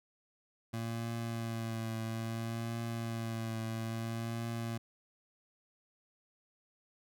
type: tone with vibrato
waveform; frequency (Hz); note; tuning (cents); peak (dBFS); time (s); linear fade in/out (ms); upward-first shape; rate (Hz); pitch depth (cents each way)
25% pulse; 114.1; A#2; -37; -32; 0.73-4.78; 10; triangle; 0.6; 30
effects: none